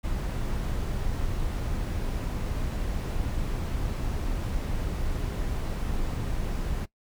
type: noise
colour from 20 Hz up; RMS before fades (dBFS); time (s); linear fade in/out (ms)
brown; -29; 0.03-6.86; 20
effects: noise-tail reverb RT60 0.1 s tail -19 dB re dry